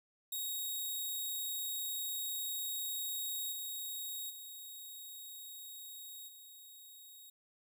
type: tone with level steps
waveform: 5% pulse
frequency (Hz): 3774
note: A#7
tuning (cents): +21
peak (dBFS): -29 / -32 / -39 / -45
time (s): 0.32-7.3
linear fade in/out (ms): 5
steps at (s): 3.51 / 4.29 / 6.27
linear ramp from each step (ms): 20
effects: none